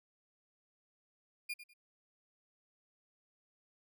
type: tone with echo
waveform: 35% pulse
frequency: 2418 Hz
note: D7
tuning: 50 cents sharp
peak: -35 dBFS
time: 1.49-1.54 s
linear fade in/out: 10 ms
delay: 99 ms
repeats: 2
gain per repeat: -12 dB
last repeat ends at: 1.738 s
effects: none